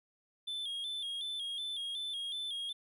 triangle tone with vibrato, 3394 Hz, G#7, 37 cents sharp, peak -35 dBFS, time 0.47-2.73 s, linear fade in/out 10 ms, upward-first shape square, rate 2.7 Hz, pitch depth 64 cents each way, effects none

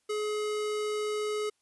square tone, 422.9 Hz, G#4, 31 cents sharp, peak -30 dBFS, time 0.09-1.5 s, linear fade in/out 10 ms, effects white hiss -75 dBFS RMS until 1.61 s + resampled to 24000 Hz

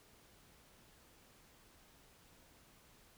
silence, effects pink hiss -65 dBFS RMS until 3.17 s

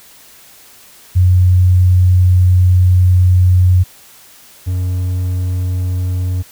sine / triangle tone pair in turn, 91 / 91 Hz, F#2 / F#2, -28 / -28 cents, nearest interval unison, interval 0 cents, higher neither, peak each -6 / -12 dBFS, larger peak first, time 1.15-3.84 / 4.66-6.43 s, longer first, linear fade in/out 20 ms, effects white hiss -42 dBFS RMS until 6.51 s

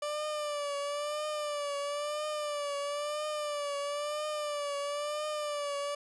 30% pulse tone with vibrato, 587.3 Hz, D5, in tune, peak -30 dBFS, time 0.02-5.95 s, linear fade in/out 5 ms, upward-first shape triangle, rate 1 Hz, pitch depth 66 cents each way, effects resampled to 24000 Hz

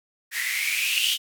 violet noise with band-pass filter sweep, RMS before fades -25 dBFS, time 0.31-1.18 s, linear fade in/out 50 ms, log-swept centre 1800 to 3100 Hz, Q 8.9, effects none

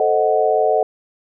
sine chord, A diminished seventh, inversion none, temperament equal with one note detuned, 440 / 526 / 622.3 / 740 Hz, A4 / C5 / Eb5 / Gb5, 0 / +9 / 0 / 0 cents, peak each -18 / -22 / -18 / -18 dBFS, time 0-0.83 s, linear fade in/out 2 ms, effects none

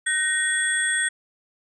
sine tone cluster, 1527 / 1868 / 3383 / 8430 Hz, G6 / A#6 / G#7 / C9, -46 / +3 / +31 / +12 cents, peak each -28 / -23 / -32 / -25 dBFS, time 0.06-1.09 s, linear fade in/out 10 ms, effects none

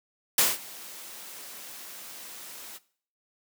white noise with ADSR envelope, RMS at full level -20 dBFS, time 0.38-2.79 s, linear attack 4 ms, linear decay 190 ms, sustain -23 dB, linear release 29 ms, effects noise-tail reverb RT60 0.5 s tail -19 dB re dry + high-pass 200 Hz 12 dB/octave

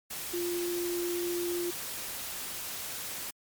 sine tone in noise, 349.2 Hz, F4, in tune, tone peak -30 dBFS, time 0.33-1.71 s, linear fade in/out 10 ms, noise white, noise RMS -38 dBFS, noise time 0.1-3.31 s, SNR +5 dB, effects MP3 96 kbps

